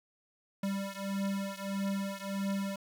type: beating tone pair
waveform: square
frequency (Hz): 196 / 197.6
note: G3 / G3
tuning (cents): 0 / +14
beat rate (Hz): 1.6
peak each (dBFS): -36 / -37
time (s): 0.63-2.76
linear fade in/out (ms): 5
effects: 10-bit